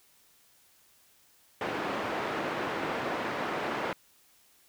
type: band-pass noise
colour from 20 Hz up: pink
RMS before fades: -33 dBFS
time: 1.61-3.93 s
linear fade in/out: 2 ms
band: 290 to 1900 Hz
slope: 12 dB/octave
effects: white hiss -63 dBFS RMS until 4.68 s